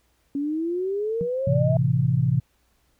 sine exponential sweep, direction up, 277.2 to 659.3 Hz, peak -23 dBFS, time 0.35-1.77 s, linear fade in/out 2 ms
sine tone with exponential decay, 174.61 Hz, F3, in tune, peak -22 dBFS, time 1.21-1.31 s, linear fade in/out 0 ms, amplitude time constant 21 ms
sine chord, A minor, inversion none, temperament equal, 110 / 130.81 / 164.81 Hz, A2 / C3 / E3, 0 / 0 / 0 cents, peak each -25 / -20 / -24 dBFS, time 1.47-2.4 s, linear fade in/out 5 ms
effects added 60 Hz sine -67 dBFS peak until 2.99 s + pink hiss -67 dBFS RMS until 2.99 s

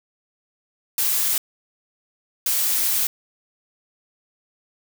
blue noise bursts at uneven times, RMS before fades -21 dBFS, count 2, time 0.98-1.38 / 2.46-3.07 s, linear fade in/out 2 ms, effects none

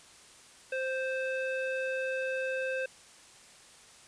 square tone with low-pass filter, 523.3 Hz, C5, in tune, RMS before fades -33 dBFS, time 0.72-2.86 s, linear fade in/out 5 ms, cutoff 2200 Hz, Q 7.5, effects white hiss -55 dBFS RMS until 4.07 s + resampled to 22050 Hz

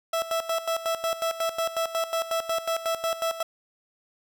30% pulse tone with tremolo, 659.3 Hz, E5, in tune, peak -21 dBFS, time 0.13-3.43 s, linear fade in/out 5 ms, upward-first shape square, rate 5.5 Hz, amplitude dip 75%, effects none

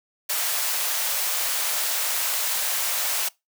white high-pass noise, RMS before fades -25 dBFS, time 0.29-3.29 s, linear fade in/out 10 ms, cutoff 540 Hz, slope 24 dB/octave, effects noise-tail reverb RT60 0.2 s tail -23 dB re dry

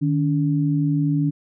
sine tone pair together, 152.6 / 284.7 Hz, D#3 / C#4, -33 / +46 cents, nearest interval major seventh, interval 1079 cents, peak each -19 / -21 dBFS, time 0.01-1.31 s, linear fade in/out 20 ms, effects none

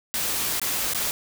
white noise with dropouts, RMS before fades -26 dBFS, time 0.14-1.11 s, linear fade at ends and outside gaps 0 ms, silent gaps 0.597-0.616 / 0.935-0.947 s, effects none

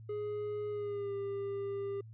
triangle tone with pitch glide, 417.6 to 398.1 Hz, G#4 to G4, +10 to +27 cents, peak -33 dBFS, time 0.09-2.01 s, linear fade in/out 5 ms, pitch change -83 cents, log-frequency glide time 0.7-1.14 s, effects added 111 Hz sine -48 dBFS peak until 2.13 s + resampled to 8000 Hz

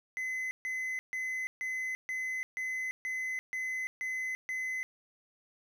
triangle tone bursts, 2035 Hz, C7, 49 cents flat, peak -31 dBFS, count 10, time 0.17-4.83 s, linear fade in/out 0 ms, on 340 ms, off 140 ms, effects none

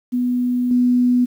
sine tone with level steps, 246.9 Hz, B3, in tune, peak -16 / -12 dBFS, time 0.12-1.26 s, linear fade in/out 20 ms, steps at 0.71 s, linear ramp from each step 2 ms, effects 8-bit

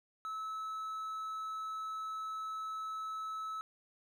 triangle tone, 1300 Hz, E6, 24 cents flat, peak -36 dBFS, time 0.25-3.61 s, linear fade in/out 0 ms, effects none

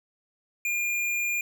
square tone, 2411 Hz, D7, 45 cents sharp, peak -26 dBFS, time 0.65-1.41 s, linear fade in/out 2 ms, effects none

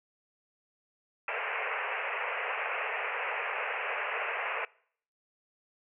white band-pass noise, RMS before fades -34 dBFS, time 1.28-4.65 s, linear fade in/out 2 ms, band 420 to 2700 Hz, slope 96 dB/octave, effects noise-tail reverb RT60 0.6 s tail -24 dB re dry

